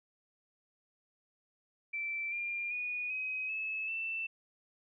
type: tone with pitch steps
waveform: sine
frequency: 2334 / 2397 / 2461 / 2528 / 2596 / 2666 Hz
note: D7 / D7 / D#7 / D#7 / E7 / E7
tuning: -11 / +35 / -20 / +27 / -27 / +19 cents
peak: -34 dBFS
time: 1.93-4.27 s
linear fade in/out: 10 ms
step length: 390 ms
effects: none